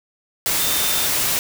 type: tone in noise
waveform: sine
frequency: 3600 Hz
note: A7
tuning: 39 cents sharp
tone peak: -27 dBFS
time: 0.6-1.06 s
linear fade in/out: 0 ms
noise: white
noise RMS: -20 dBFS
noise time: 0.46-1.39 s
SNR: -10 dB
effects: none

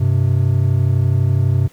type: tone pair together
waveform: triangle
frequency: 97 / 129.07 Hz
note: G2 / C3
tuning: -18 / -23 cents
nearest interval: perfect fourth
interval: 495 cents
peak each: -13 dBFS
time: 0-1.68 s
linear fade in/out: 10 ms
effects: pink hiss -50 dBFS RMS until 1.72 s

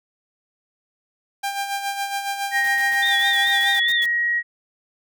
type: tone with tremolo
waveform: sawtooth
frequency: 796 Hz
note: G5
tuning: 26 cents sharp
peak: -18 dBFS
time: 1.43-3.8 s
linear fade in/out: 10 ms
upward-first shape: sine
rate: 7.2 Hz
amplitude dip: 55%
type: tone with pitch glide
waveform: sine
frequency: 1875 to 1897.9 Hz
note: A#6 to A#6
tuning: +10 to +31 cents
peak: -18 dBFS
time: 2.51-4.43 s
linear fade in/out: 50 ms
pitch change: +21 cents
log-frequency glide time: 3.19-4.31 s
type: noise bursts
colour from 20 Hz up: white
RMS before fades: -37 dBFS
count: 11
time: 2.64-4.058 s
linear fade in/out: 0 ms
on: 38 ms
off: 100 ms
type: tone with vibrato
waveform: sine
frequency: 3520 Hz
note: A7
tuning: in tune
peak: -21 dBFS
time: 3.02-4.05 s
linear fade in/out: 10 ms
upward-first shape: sine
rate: 4.7 Hz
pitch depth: 70 cents each way
effects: none

